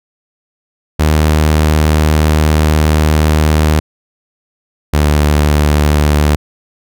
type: tone pair in turn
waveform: sawtooth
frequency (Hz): 77 / 74.46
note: D#2 / D2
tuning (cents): -17 / +24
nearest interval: minor second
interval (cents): 59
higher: first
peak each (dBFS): -4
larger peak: neither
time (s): 0.99-3.8 / 4.93-6.36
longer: first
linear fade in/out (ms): 10
effects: none